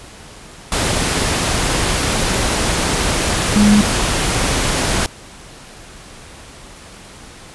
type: tone in noise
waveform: sine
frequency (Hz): 207.7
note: G#3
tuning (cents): 0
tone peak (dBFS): -8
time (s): 3.56-3.81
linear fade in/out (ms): 0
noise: pink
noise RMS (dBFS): -17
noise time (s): 0.72-5.06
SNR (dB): +6
effects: pink hiss -38 dBFS RMS until 7.54 s + resampled to 24000 Hz